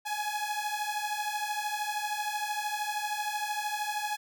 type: beating tone pair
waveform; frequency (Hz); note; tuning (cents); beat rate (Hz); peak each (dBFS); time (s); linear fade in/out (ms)
sawtooth; 833 / 846; G#5 / G#5; +5 / +32; 13; -30; 0.05-4.17; 20
effects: none